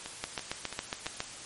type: two click trains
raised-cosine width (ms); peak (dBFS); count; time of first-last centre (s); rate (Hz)
0.2; -20 / -14; 4 / 8; 0.06-1.06 / 0.24-1.204; 3 / 7.26
effects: white hiss -44 dBFS RMS until 1.45 s + MP3 48 kbps